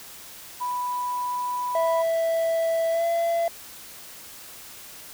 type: tone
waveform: sine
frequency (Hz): 987.8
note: B5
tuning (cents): 0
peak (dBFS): -25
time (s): 0.6-2.03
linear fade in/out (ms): 20
type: tone with pitch glide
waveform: triangle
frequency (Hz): 659.3 to 675.1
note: E5 to E5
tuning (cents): 0 to +41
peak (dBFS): -19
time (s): 1.75-3.48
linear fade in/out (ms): 2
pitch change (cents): +41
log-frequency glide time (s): 2.91-3.04
effects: white hiss -43 dBFS RMS until 5.13 s